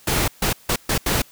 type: noise bursts at uneven times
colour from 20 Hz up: pink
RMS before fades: -20 dBFS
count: 5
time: 0.07-0.28 / 0.42-0.53 / 0.69-0.76 / 0.89-0.98 / 1.06-1.22 s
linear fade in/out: 5 ms
effects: white hiss -50 dBFS RMS until 1.31 s